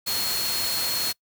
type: tone in noise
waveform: sine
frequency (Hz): 4300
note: C8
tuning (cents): +47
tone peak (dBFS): -27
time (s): 0.06-1.13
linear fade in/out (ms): 20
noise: white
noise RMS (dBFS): -28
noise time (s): 0.06-1.13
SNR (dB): -2
effects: noise-tail reverb RT60 0.1 s tail -24 dB re dry